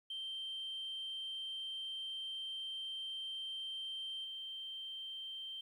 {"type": "tone with level steps", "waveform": "sine", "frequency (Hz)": 3136, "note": "G7", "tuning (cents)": 0, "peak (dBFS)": [-39, -42], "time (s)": [0.1, 5.61], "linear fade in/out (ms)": 5, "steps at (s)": 4.24, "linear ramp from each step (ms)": 10, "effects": ["tanh soft clip ceiling -37 dBFS", "12-bit"]}